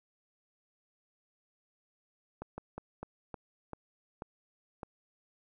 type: slowing click train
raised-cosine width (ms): 1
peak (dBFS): -26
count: 8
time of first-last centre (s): 2.42-4.832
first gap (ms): 160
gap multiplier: 1.25
effects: none

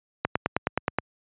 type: click train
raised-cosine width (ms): 0.5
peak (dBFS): -7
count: 8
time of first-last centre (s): 0.25-0.986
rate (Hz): 9.51
effects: high-pass 80 Hz 12 dB/octave + resampled to 8000 Hz

